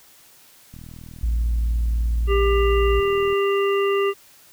click train, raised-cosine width 5 ms, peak -28 dBFS, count 105, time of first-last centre 0.74-3.327 s, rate 40.2 Hz
sine tone, 56.9 Hz, A#1, 41 cents flat, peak -18 dBFS, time 1.23-3 s, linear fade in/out 5 ms
harmonic tone, 397.5 Hz, G4, 24 cents sharp, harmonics 1 / 3 / 5 / 7, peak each -18 / -26 / -32 / -30 dBFS, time 2.27-4.14 s, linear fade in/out 50 ms
effects white hiss -51 dBFS RMS until 4.52 s

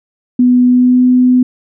sine tone with pitch glide, 248.1 to 251.3 Hz, B3 to B3, +8 to +30 cents, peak -5 dBFS, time 0.39-1.43 s, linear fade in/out 5 ms, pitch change +22 cents, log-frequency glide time 0.66-1.05 s, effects none

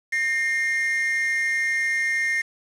triangle tone pair together, 1831 / 2118 Hz, A#6 / C7, -32 / +21 cents, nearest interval minor third, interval 253 cents, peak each -22 dBFS, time 0.12-2.42 s, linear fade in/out 10 ms, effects resampled to 24000 Hz + 7-bit

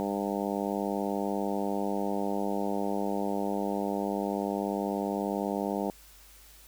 harmonic tone, 100.2 Hz, G2, 38 cents sharp, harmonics 2 / 3 / 4 / 5 / 6 / 7 / 8 / 9, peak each -33 / -35 / -36 / -37 / -38 / -38 / -39 / -40 dBFS, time 0-5.9 s, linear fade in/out 0 ms, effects added 50 Hz sine -56 dBFS peak until 6.67 s + white hiss -55 dBFS RMS until 6.67 s

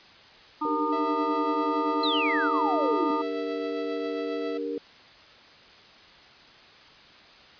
harmonic tone, 304.1 Hz, D#4, 40 cents flat, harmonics 1 / 3 / 4, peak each -30 / -30 / -29 dBFS, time 0.61-3.22 s, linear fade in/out 10 ms
sine chord, G minor, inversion second, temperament equal, 293.7 / 392 / 466.2 Hz, D4 / G4 / Bb4, 0 / 0 / 0 cents, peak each -33 / -36 / -31 dBFS, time 0.65-4.78 s, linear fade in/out 2 ms
sawtooth tone with tremolo, 659.3 Hz, E5, in tune, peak -30 dBFS, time 0.92-4.58 s, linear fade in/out 10 ms, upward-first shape triangle, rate 7.4 Hz, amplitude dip 40%
sine exponential sweep, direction down, 4176 to 276 Hz, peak -26 dBFS, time 2.03-3.11 s, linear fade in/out 5 ms
effects white hiss -51 dBFS RMS until 7.59 s + resampled to 11025 Hz

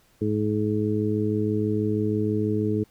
harmonic tone, 106.2 Hz, G#2, 39 cents sharp, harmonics 1 / 2 / 3 / 4, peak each -27 / -27 / -27 / -27 dBFS, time 0.21-2.84 s, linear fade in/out 10 ms, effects pink hiss -61 dBFS RMS until 2.9 s

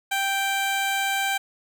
15% pulse tone, 784 Hz, G5, in tune, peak -16 dBFS, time 0.11-1.38 s, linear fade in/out 10 ms, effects none

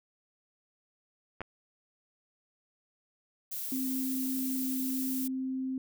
clicks, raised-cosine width 0.5 ms, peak -23 dBFS, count 2, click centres 1.407 / 1.416 s
violet noise, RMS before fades -37 dBFS, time 3.51-5.28 s, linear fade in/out 10 ms
sine tone, 261.6 Hz, C4, in tune, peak -31 dBFS, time 3.72-5.78 s, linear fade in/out 2 ms
effects none

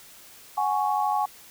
sine chord, F# suspended second, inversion none, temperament just, 740 / 832.5 / 1110 Hz, F#5 / G#5 / C#6, 0 / +4 / +2 cents, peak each -28 / -24 / -28 dBFS, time 0.57-1.26 s, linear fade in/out 10 ms, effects white hiss -49 dBFS RMS until 1.5 s

